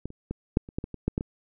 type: clicks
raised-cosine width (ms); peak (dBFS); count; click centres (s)
3; -19 / -30 / -18 / -7 / -29 / -15 / -19 / -23 / -11 / -13 / -18; 11; 0.056 / 0.104 / 0.31 / 0.571 / 0.689 / 0.785 / 0.841 / 0.943 / 1.08 / 1.179 / 1.209
effects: none